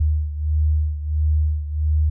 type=beating tone pair; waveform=sine; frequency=76 / 77.5 Hz; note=D#2 / D#2; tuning=-40 / -6 cents; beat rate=1.5 Hz; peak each=-18 / -23 dBFS; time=0-2.1 s; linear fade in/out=10 ms; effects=none